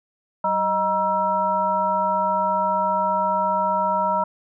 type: harmonic tone with a mistuned harmonic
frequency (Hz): 190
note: F#3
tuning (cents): +46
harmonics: 1 / 3 / 5 / 7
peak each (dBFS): -32 / -25 / -20 / -27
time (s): 0.44-4.24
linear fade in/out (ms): 5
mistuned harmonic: 3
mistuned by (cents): +150
effects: none